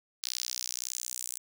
sawtooth tone with high-pass filter sweep, 61.74 Hz, B1, in tune, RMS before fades -37 dBFS, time 0.23-1.38 s, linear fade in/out 0 ms, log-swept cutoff 4600 to 8100 Hz, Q 2.3, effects none

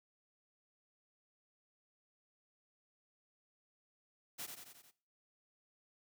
white noise with echo, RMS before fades -44 dBFS, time 4.38-4.47 s, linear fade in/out 20 ms, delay 89 ms, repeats 5, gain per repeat -4 dB, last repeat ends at 4.915 s, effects noise-tail reverb RT60 0.4 s tail -18 dB re dry + high-pass 80 Hz 12 dB/octave

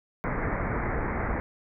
pink low-pass noise, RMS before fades -29 dBFS, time 0.24-1.4 s, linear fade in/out 0 ms, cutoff 2200 Hz, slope 96 dB/octave, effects none

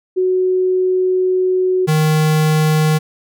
sine / square tone pair in turn, 370 / 155.19 Hz, F#4 / D#3, 0 / -4 cents, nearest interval octave + minor third, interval 1504 cents, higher first, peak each -12 / -12 dBFS, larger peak neither, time 0.16-1.87 / 1.87-2.99 s, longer first, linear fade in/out 20 ms, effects none

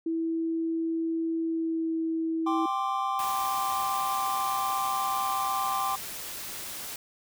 sine tone with pitch glide, 327.7 to 324.9 Hz, E4 to E4, -10 to -25 cents, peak -26 dBFS, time 0.06-2.66 s, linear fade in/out 5 ms, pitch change -15 cents, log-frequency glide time 1.4-1.94 s
triangle chord, G suspended fourth, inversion none, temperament equal, 784 / 1046.5 / 1174.7 Hz, G5 / C6 / D6, 0 / 0 / 0 cents, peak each -29 dBFS, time 2.46-5.96 s, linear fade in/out 10 ms
white noise, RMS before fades -38 dBFS, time 3.19-6.96 s, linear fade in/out 2 ms
effects none

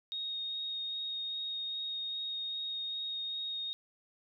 sine tone with vibrato, 3729 Hz, A#7, in tune, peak -35 dBFS, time 0.12-3.73 s, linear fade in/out 0 ms, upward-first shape sine, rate 2.5 Hz, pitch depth 8 cents each way, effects none

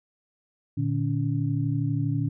sine tone cluster, 116.8 / 149.2 / 282.2 Hz, A#2 / D3 / C#4, +4 / +28 / +31 cents, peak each -26 / -27 / -30 dBFS, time 0.77-2.29 s, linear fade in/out 10 ms, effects none

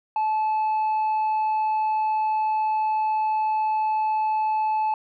triangle tone with tanh clipping, 866 Hz, A5, 28 cents flat, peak -21 dBFS, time 0.16-4.94 s, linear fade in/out 2 ms, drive 7 dB, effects none

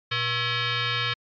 sine tone with frequency modulation, 722 Hz, F#5, 43 cents flat, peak -23 dBFS, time 0.11-1.14 s, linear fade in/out 10 ms, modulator 603 Hz, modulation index 5.6, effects MP3 64 kbps

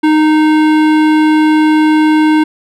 sine tone with hard clipping, 309 Hz, D#4, 12 cents flat, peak -8 dBFS, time 0.03-2.44 s, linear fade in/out 10 ms, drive 16 dB, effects none

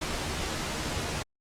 pink noise with comb filter, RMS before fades -32 dBFS, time 0.01-1.23 s, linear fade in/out 10 ms, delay 13 ms, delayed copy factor +0.55, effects low-pass 8000 Hz 12 dB/octave + Opus 48 kbps

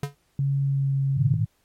square tone with exponential decay, 142.2 Hz, C#3, 45 cents sharp, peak -22 dBFS, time 0.03-0.15 s, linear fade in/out 2 ms, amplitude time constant 26 ms
sine tone with pitch glide, 138.59 to 136.76 Hz, C#3 to C#3, 0 to -23 cents, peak -20 dBFS, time 0.39-1.34 s, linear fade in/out 2 ms, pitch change -23 cents, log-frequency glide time 0.6-0.96 s
sine chord, Ab suspended second, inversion none, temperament equal with one note detuned, 105.34 / 116.54 / 155.56 Hz, Ab2 / Bb2 / Eb3, +25 / 0 / 0 cents, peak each -25 dBFS, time 1.16-1.46 s, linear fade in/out 20 ms
effects pink hiss -67 dBFS RMS until 1.64 s + MP3 64 kbps

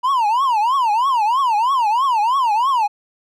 triangle tone with vibrato, 959 Hz, A#5, 49 cents sharp, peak -12 dBFS, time 0.03-2.88 s, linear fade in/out 20 ms, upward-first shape triangle, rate 3.1 Hz, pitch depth 290 cents each way, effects none

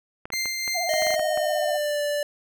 clicks, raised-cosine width 0.5 ms, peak -20 dBFS, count 12, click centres 0.255 / 0.303 / 0.336 / 0.457 / 0.678 / 0.938 / 1.022 / 1.068 / 1.106 / 1.141 / 1.195 / 1.375 s
20% pulse tone with tremolo, 2093 Hz, C7, in tune, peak -19 dBFS, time 0.32-1.16 s, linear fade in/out 10 ms, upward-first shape triangle, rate 3.1 Hz, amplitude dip 35%
sine tone with vibrato, 698.5 Hz, F5, in tune, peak -26 dBFS, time 0.74-1.78 s, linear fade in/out 20 ms, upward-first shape sine, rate 16 Hz, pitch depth 100 cents each way
square tone with pitch glide, 624 to 585.6 Hz, D#5 to D5, +5 to -5 cents, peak -24 dBFS, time 0.89-2.23 s, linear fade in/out 2 ms, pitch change -110 cents, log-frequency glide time 1.09-2.02 s
effects none

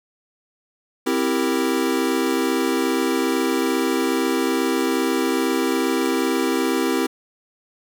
square chord, C dominant seventh, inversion none, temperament equal, 261.6 / 329.6 / 392 / 466.2 Hz, C4 / E4 / G4 / Bb4, 0 / 0 / 0 / 0 cents, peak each -24 / -24 / -25 / -28 dBFS, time 1.06-7.07 s, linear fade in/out 10 ms, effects none

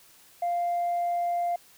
sine tone, 697 Hz, F5, 4 cents flat, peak -23 dBFS, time 0.42-1.56 s, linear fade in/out 5 ms, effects tanh soft clip ceiling -22 dBFS + white hiss -56 dBFS RMS until 1.77 s

